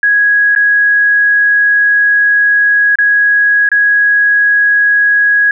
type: tone with dropouts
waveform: sine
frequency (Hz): 1661.2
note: G#6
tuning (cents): 0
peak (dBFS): -6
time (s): 0.03-5.51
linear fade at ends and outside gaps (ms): 2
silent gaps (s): 0.551-0.561 / 2.956-2.986 / 3.69-3.716
effects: none